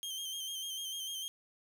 sawtooth tone with vibrato, 3170 Hz, G7, 19 cents sharp, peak -35 dBFS, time 0.03-1.28 s, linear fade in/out 0 ms, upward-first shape square, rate 6.7 Hz, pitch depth 34 cents each way, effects none

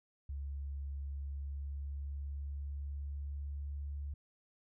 sine tone with pitch glide, 69.9 to 71.49 Hz, C#2 to D2, +15 to -46 cents, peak -38 dBFS, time 0.29-4.14 s, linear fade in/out 5 ms, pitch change +39 cents, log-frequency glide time 1.01-3.96 s, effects none

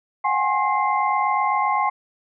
sine tone cluster, 722 / 761 / 829 / 1069 / 2081 Hz, F#5 / F#5 / G#5 / C6 / C7, -43 / +48 / -3 / +37 / -10 cents, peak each -30 / -28 / -22 / -21 / -29 dBFS, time 0.24-1.9 s, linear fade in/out 10 ms, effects none

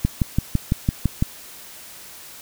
click train, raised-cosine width 5 ms, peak -5 dBFS, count 8, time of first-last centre 0.05-1.224 s, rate 5.96 Hz, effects white hiss -41 dBFS RMS until 2.41 s

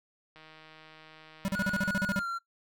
click train, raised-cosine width 0.3 ms, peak -36 dBFS, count 241, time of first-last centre 0.36-1.889 s, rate 157 Hz
square tone bursts, 194.7 Hz, G3, 12 cents flat, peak -28 dBFS, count 11, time 1.45-2.191 s, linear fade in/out 0 ms, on 31 ms, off 40 ms
triangle tone with pitch glide, 1451 to 1369.6 Hz, F#6 to F6, -34 to -34 cents, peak -29 dBFS, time 1.54-2.39 s, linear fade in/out 20 ms, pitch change -100 cents, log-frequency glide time 2.07-2.28 s
effects noise-tail reverb RT60 0.1 s tail -19 dB re dry

